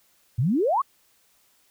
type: exponential sweep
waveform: sine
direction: up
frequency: 105.9 to 1200 Hz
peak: -19 dBFS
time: 0.38-0.82 s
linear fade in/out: 10 ms
effects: white hiss -63 dBFS RMS until 1.7 s